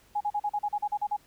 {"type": "tone bursts", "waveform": "sine", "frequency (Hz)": 830, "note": "G#5", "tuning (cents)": -1, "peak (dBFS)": -25, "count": 11, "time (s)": [0.15, 1.167], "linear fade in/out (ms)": 10, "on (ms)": 57, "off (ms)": 39, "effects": ["pink hiss -61 dBFS RMS until 1.26 s"]}